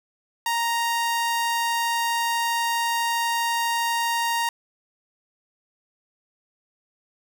sawtooth tone, 932.3 Hz, A#5, in tune, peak -18 dBFS, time 0.46-4.49 s, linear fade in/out 2 ms, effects none

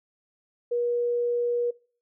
sine tone, 480 Hz, B4, 49 cents flat, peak -23 dBFS, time 0.71-1.71 s, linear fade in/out 10 ms, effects noise-tail reverb RT60 0.4 s tail -22 dB re dry

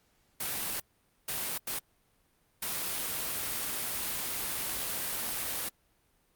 white noise bursts at uneven times, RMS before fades -34 dBFS, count 4, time 0.4-0.8 / 1.28-1.58 / 1.67-1.79 / 2.62-5.69 s, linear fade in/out 5 ms, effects pink hiss -70 dBFS RMS until 6.35 s + Opus 48 kbps

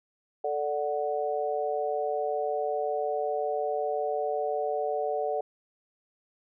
sine chord, D major, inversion second, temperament equal, 440 / 587.3 / 740 Hz, A4 / D5 / F#5, 0 / 0 / 0 cents, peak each -31 dBFS, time 0.44-5.41 s, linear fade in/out 5 ms, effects none

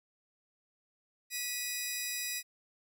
10% pulse tone pair together, 1954 / 2489 Hz, B6 / D#7, -19 / 0 cents, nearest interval major third, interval 419 cents, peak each -29 / -28 dBFS, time 1.3-2.43 s, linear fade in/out 50 ms, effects none

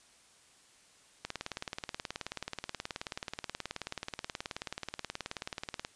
click train, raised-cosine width 0.2 ms, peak -19 dBFS, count 87, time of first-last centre 1.25-5.849 s, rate 18.7 Hz, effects white hiss -62 dBFS RMS until 5.95 s + resampled to 22050 Hz

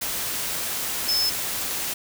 sine tone in noise, 5240 Hz, E8, 11 cents flat, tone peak -20 dBFS, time 1.08-1.3 s, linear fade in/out 10 ms, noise white, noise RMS -28 dBFS, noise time 0.01-1.94 s, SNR +5 dB, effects none

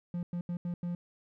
triangle tone bursts at uneven times, 174.61 Hz, F3, in tune, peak -30 dBFS, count 5, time 0.14-0.23 / 0.33-0.41 / 0.49-0.57 / 0.65-0.74 / 0.83-0.95 s, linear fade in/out 2 ms, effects none

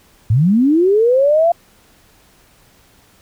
sine linear sweep, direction up, 97.3 to 696 Hz, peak -9 dBFS, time 0.3-1.52 s, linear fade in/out 5 ms, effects pink hiss -51 dBFS RMS until 3.21 s

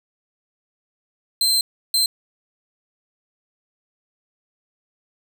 sawtooth tone bursts at uneven times, 4117 Hz, C8, 29 cents flat, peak -13 dBFS, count 2, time 1.41-1.61 / 1.94-2.06 s, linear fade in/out 2 ms, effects none

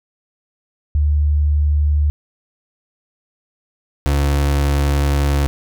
sine / 35% pulse tone pair in turn, 74 / 70.88 Hz, D2 / C#2, +14 / +39 cents, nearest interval minor second, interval 75 cents, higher first, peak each -12 dBFS, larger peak neither, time 0.95-2.1 / 4.06-5.47 s, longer second, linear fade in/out 0 ms, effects none

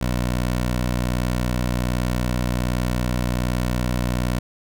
15% pulse tone, 61.3 Hz, B1, 12 cents flat, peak -14 dBFS, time 0.01-4.39 s, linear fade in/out 5 ms, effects none

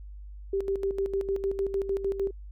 sine tone with tremolo, 392 Hz, G4, in tune, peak -24 dBFS, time 0.53-2.31 s, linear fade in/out 5 ms, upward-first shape square, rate 6.6 Hz, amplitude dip 65%, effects added 50 Hz sine -40 dBFS peak until 2.51 s

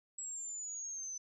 sine exponential sweep, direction down, 7750 to 6050 Hz, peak -40 dBFS, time 0.18-1.18 s, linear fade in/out 5 ms, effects none

